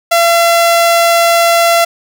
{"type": "tone", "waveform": "sawtooth", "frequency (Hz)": 679, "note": "F5", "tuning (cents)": -49, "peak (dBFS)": -3, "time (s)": [0.11, 1.85], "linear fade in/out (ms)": 10, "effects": []}